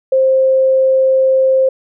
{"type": "tone", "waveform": "sine", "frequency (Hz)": 527, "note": "C5", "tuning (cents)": 12, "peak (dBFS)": -8, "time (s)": [0.12, 1.69], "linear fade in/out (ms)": 5, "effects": []}